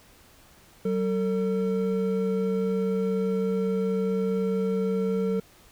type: tone pair together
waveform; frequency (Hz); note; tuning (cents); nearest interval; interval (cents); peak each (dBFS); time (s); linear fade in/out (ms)
triangle; 189.66 / 450.6; F#3 / A4; +43 / +41; octave + minor third; 1498; -24; 0.85-5.4; 5
effects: pink hiss -55 dBFS RMS until 5.71 s